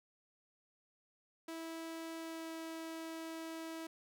sawtooth tone with pitch glide, 327 to 325.1 Hz, E4 to E4, -14 to -24 cents, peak -39 dBFS, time 1.48-3.87 s, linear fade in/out 5 ms, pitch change -10 cents, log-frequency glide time 2.16-2.51 s, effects none

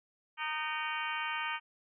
harmonic tone with a mistuned harmonic, 308.2 Hz, D#4, 16 cents flat, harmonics 3 / 4 / 5 / 6 / 7 / 8 / 9 / 10, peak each -39 / -40 / -41 / -42 / -42 / -43 / -44 / -44 dBFS, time 0.37-1.6 s, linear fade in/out 50 ms, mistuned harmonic 7, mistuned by +83 cents, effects none

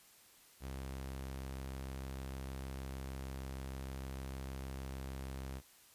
sawtooth tone, 66.5 Hz, C2, 29 cents sharp, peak -38 dBFS, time 0.6-5.62 s, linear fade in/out 50 ms, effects white hiss -63 dBFS RMS until 5.94 s + resampled to 32000 Hz

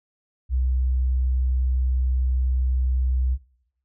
sine tone, 63.7 Hz, C2, 46 cents flat, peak -19 dBFS, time 0.49-3.38 s, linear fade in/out 50 ms, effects noise-tail reverb RT60 0.7 s tail -19 dB re dry

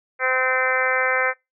harmonic tone, 258 Hz, C4, 24 cents flat, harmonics 2 / 3 / 4 / 5 / 6 / 7 / 8 / 9, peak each -25 / -30 / -30 / -27 / -24 / -27 / -24 / -30 dBFS, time 0.19-1.34 s, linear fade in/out 50 ms, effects noise-tail reverb RT60 0.2 s tail -23 dB re dry

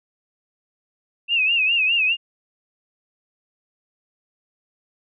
sine tone with vibrato, 2656 Hz, E7, 12 cents sharp, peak -16 dBFS, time 1.28-2.17 s, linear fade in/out 50 ms, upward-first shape sine, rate 4.9 Hz, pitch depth 110 cents each way, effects none

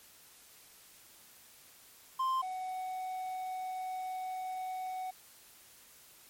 triangle tone pair in turn, 1046.5 / 745.2 Hz, C6 / F#5, 0 / +12 cents, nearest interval tritone, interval 588 cents, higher first, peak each -27 / -34 dBFS, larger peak first, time 2.19-2.42 / 2.42-5.11 s, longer second, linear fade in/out 10 ms, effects white hiss -58 dBFS RMS until 6.29 s + MP3 64 kbps

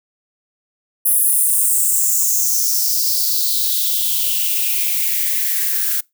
violet noise with high-pass filter sweep, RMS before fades -17 dBFS, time 1.05-6.01 s, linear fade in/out 10 ms, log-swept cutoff 11000 to 1500 Hz, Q 4.8, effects noise-tail reverb RT60 0.2 s tail -24 dB re dry

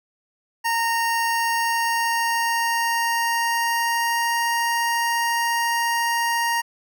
25% pulse tone with pitch glide, 923 to 934.3 Hz, A#5 to A#5, -17 to +4 cents, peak -16 dBFS, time 0.64-6.62 s, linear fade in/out 20 ms, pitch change +21 cents, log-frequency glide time 1.21-4.36 s, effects none

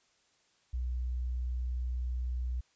sine tone, 61.74 Hz, B1, in tune, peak -31 dBFS, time 0.73-2.61 s, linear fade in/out 10 ms, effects white hiss -70 dBFS RMS until 2.75 s + resampled to 16000 Hz

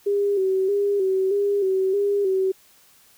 sine tone with vibrato, 392 Hz, G4, in tune, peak -18 dBFS, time 0.06-2.52 s, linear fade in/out 10 ms, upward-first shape square, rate 1.6 Hz, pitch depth 53 cents each way, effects white hiss -55 dBFS RMS until 3.17 s

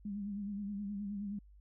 sine tone with vibrato, 202.6 Hz, G#3, 43 cents flat, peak -37 dBFS, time 0.05-1.39 s, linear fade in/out 5 ms, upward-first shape sine, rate 9.5 Hz, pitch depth 55 cents each way, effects added 50 Hz sine -56 dBFS peak until 1.6 s

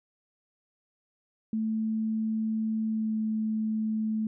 sine tone with pitch glide, 220 to 218.1 Hz, A3 to A3, 0 to -15 cents, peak -26 dBFS, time 1.53-4.27 s, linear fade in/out 2 ms, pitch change -15 cents, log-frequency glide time 2.87-3.17 s, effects none

